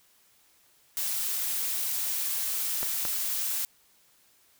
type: noise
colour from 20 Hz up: blue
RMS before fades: -30 dBFS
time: 0.97-3.65 s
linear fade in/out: 0 ms
type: clicks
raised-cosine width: 0.5 ms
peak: -19 dBFS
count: 2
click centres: 2.83 / 3.052 s
effects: white hiss -63 dBFS RMS until 4.59 s